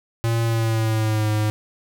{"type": "tone with pitch glide", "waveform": "square", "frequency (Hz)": [115.2, 106.87], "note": ["A#2", "A2"], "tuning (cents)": [-20, -50], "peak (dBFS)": -19, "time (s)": [0.24, 1.5], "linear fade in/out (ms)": 0, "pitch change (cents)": -130, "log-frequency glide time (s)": [0.44, 1.29], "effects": []}